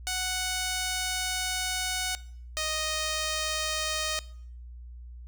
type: tone pair in turn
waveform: 5% pulse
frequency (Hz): 740 / 622.3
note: F#5 / D#5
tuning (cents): 0 / 0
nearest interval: minor third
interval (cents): 300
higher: first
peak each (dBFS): -17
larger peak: neither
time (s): 0.07-2.15 / 2.57-4.19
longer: first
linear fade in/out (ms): 0
effects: noise-tail reverb RT60 0.6 s tail -20 dB re dry + added 60 Hz sine -41 dBFS peak until 5.27 s

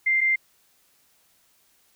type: tone pair in turn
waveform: sine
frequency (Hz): 2093 / 2093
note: C7 / C7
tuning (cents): 0 / 0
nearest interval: unison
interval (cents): 0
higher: neither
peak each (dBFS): -18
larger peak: neither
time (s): 0.06-0.21 / 0.21-0.36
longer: neither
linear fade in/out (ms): 10
effects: white hiss -63 dBFS RMS until 1.95 s

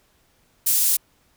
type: high-pass noise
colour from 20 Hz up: pink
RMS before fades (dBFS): -19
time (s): 0.66-0.97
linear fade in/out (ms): 10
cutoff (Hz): 9100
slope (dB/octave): 12
effects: pink hiss -62 dBFS RMS until 1.36 s

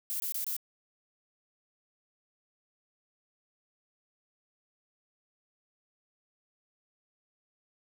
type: noise bursts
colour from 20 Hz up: violet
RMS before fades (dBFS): -34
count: 4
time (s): 0.1-0.566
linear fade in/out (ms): 0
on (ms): 100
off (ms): 22
effects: none

